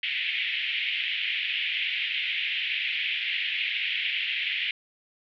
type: band-pass noise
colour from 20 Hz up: white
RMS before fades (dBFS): -29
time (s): 0.03-4.71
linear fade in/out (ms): 2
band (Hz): 2000 to 3200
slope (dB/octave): 48
effects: none